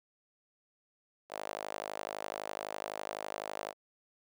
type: tone with high-pass filter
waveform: sawtooth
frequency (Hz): 51.91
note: G#1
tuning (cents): 0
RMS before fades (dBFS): -41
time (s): 1.29-3.74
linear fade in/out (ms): 50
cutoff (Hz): 620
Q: 2.6
effects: none